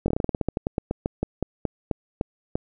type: slowing click train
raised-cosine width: 2 ms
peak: -10 dBFS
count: 22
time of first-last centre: 0.06-2.555 s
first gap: 21 ms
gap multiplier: 1.15
effects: none